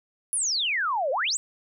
sine exponential two-way sweep, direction down then up, 10890 to 501 to 8440 Hz, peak -23 dBFS, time 0.33-1.37 s, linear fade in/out 0 ms, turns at 1.11 s, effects none

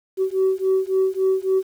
sine beating tone pair, 378.2 / 381.8 Hz, F#4 / G4, +38 / -46 cents, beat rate 3.6 Hz, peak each -19 dBFS, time 0.17-1.63 s, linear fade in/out 50 ms, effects tanh soft clip ceiling -12 dBFS + 8-bit

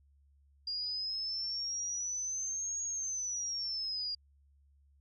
sine exponential two-way sweep, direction up then down, 4800 to 6645 to 4800 Hz, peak -34 dBFS, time 0.67-4.15 s, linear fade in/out 5 ms, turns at 2.83 s, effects added 70 Hz sine -63 dBFS peak until 5 s

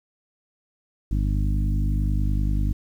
harmonic tone with a mistuned harmonic, 50.6 Hz, G#1, 44 cents flat, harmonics 1 / 2 / 3 / 4 / 5 / 6, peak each -21 / -27 / -31 / -33 / -35 / -37 dBFS, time 1.11-2.73 s, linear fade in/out 5 ms, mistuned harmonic 1, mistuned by +25 cents, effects 9-bit

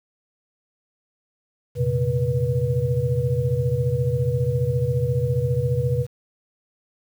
sine tone cluster, 86.7 / 120.2 / 134.8 / 485.8 Hz, F2 / B2 / C#3 / B4, -12 / -46 / -48 / -29 cents, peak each -30 / -23 / -23 / -25 dBFS, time 1.75-6.07 s, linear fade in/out 50 ms, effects 8-bit

